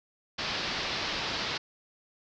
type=low-pass noise; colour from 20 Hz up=white; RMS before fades=-33 dBFS; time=0.38-1.58 s; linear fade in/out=10 ms; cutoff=5100 Hz; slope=48 dB/octave; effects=none